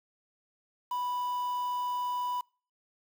triangle tone with quantisation, 987 Hz, B5, 1 cent flat, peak -28 dBFS, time 0.91-2.41 s, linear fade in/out 5 ms, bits 8, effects noise-tail reverb RT60 0.4 s tail -26 dB re dry

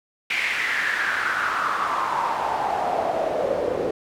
pink noise with band-pass filter sweep, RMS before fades -24 dBFS, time 0.3-3.91 s, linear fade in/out 5 ms, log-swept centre 2300 to 460 Hz, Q 5, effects none

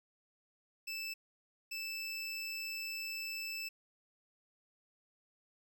25% pulse tone bursts at uneven times, 2637 Hz, E7, in tune, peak -35 dBFS, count 2, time 0.87-1.14 / 1.71-3.69 s, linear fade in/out 10 ms, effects 12-bit

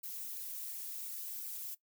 violet noise with flanger, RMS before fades -43 dBFS, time 0.03-1.75 s, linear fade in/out 10 ms, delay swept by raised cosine 0.4 to 6.3 ms, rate 2.8 Hz, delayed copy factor +0.7, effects noise-tail reverb RT60 0.1 s tail -18 dB re dry

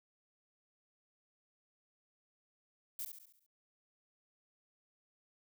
violet noise with echo, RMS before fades -41 dBFS, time 2.99-3.05 s, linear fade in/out 2 ms, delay 69 ms, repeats 6, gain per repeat -6 dB, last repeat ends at 3.464 s, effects none

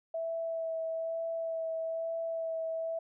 sine tone with vibrato, 655 Hz, E5, 11 cents flat, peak -32 dBFS, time 0.14-2.99 s, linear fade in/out 5 ms, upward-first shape sine, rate 1.1 Hz, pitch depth 14 cents each way, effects none

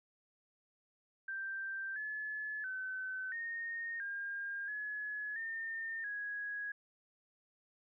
sine tone with pitch steps, 1570 / 1717 / 1523 / 1847 / 1610 / 1696 / 1814 / 1662 Hz, G6 / A6 / F#6 / A#6 / G6 / G#6 / A#6 / G#6, +2 / -43 / +50 / -16 / +46 / +36 / -48 / +1 cents, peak -38 dBFS, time 1.28-6.72 s, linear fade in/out 5 ms, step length 680 ms, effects none

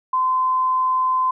sine tone, 1029 Hz, C6, 29 cents flat, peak -16 dBFS, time 0.13-1.31 s, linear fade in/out 5 ms, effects none

